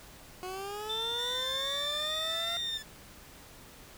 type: linear sweep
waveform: 20% pulse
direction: up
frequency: 363.2 to 690 Hz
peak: -32 dBFS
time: 0.43-2.57 s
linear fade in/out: 0 ms
type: tone with pitch glide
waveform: sine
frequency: 3557 to 3621 Hz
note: A7 to A7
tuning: +18 to +49 cents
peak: -32 dBFS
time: 0.89-2.78 s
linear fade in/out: 10 ms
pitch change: +31 cents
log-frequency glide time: 2.11-2.58 s
type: tone with vibrato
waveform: 15% pulse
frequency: 1820 Hz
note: A#6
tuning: 42 cents flat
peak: -36 dBFS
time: 1.18-2.83 s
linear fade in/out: 10 ms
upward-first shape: triangle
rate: 2.3 Hz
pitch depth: 80 cents each way
effects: pink hiss -52 dBFS RMS until 3.97 s